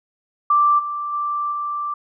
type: tone with level steps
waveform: sine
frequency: 1174.7 Hz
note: D6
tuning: in tune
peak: -12 / -23 / -20 / -22 dBFS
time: 0.5-1.94 s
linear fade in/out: 5 ms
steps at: 0.78 / 1.12 / 1.51 s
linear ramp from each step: 20 ms
effects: none